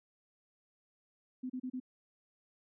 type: tone bursts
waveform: sine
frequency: 254.9 Hz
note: C4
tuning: 45 cents flat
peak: -36 dBFS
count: 4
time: 1.43-1.801 s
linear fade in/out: 10 ms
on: 68 ms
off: 33 ms
effects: none